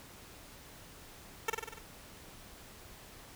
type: tone with echo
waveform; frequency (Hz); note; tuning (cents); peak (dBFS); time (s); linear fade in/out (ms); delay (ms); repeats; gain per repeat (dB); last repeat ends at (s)
10% pulse; 448.3; A4; +32; -20; 1.48-1.5; 5; 48; 6; -3; 1.788
effects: pink hiss -53 dBFS RMS until 3.35 s